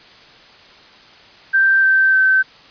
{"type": "tone with pitch steps", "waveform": "sine", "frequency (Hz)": [1568, 1554.5, 1541.1], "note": ["G6", "G6", "G6"], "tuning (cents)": [0, -15, -30], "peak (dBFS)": -10, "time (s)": [1.53, 2.43], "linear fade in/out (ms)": 20, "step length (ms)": 300, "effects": ["white hiss -44 dBFS RMS until 2.7 s", "resampled to 11025 Hz"]}